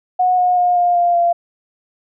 sine tone with pitch steps, 731 / 722.6 / 714.3 / 706.1 / 698 / 690 Hz, F#5 / F#5 / F5 / F5 / F5 / F5, -21 / -41 / +39 / +19 / -1 / -21 cents, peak -11 dBFS, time 0.19-1.33 s, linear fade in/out 10 ms, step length 190 ms, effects none

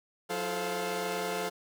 sawtooth tone cluster, 180.9 / 335.3 / 434.3 / 522 / 701 Hz, F#3 / E4 / A4 / C5 / F5, -39 / +30 / -23 / -4 / +6 cents, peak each -37 / -39 / -31 / -34 / -33 dBFS, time 0.29-1.5 s, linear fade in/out 20 ms, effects none

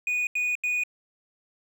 triangle tone bursts, 2469 Hz, D#7, 14 cents flat, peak -22 dBFS, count 3, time 0.07-0.836 s, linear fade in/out 2 ms, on 200 ms, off 83 ms, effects none

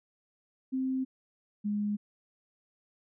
sine tone pair in turn, 261.6 / 207.2 Hz, C4 / G#3, 0 / -4 cents, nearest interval major third, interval 404 cents, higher first, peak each -28 dBFS, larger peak neither, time 0.72-1.05 / 1.64-1.97 s, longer neither, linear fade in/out 20 ms, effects none

